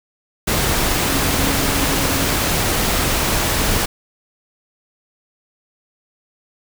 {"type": "tone in noise", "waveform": "sine", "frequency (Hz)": 274.4, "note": "C#4", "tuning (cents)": -17, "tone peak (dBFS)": -26, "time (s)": [1.06, 2.25], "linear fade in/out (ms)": 10, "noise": "pink", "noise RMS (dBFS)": -18, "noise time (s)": [0.47, 3.86], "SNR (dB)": -11, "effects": []}